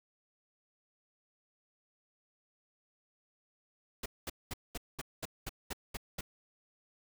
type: noise bursts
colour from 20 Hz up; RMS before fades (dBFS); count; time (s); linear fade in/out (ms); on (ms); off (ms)
pink; -39; 10; 4.03-6.21; 5; 29; 210
effects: none